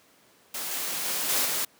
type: noise with level steps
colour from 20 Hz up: white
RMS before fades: -33 / -31 / -29 / -25 / -28 dBFS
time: 0.54-1.65 s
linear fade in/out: 5 ms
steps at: 0.71 / 1.05 / 1.29 / 1.45 s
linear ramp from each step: 5 ms
effects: pink hiss -59 dBFS RMS until 1.79 s + high-pass 200 Hz 12 dB/octave